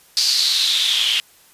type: noise with band-pass filter sweep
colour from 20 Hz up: white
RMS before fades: -18 dBFS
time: 0.17-1.2 s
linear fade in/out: 0 ms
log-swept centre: 4800 to 3000 Hz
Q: 6.2
effects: white hiss -51 dBFS RMS until 1.53 s + resampled to 32000 Hz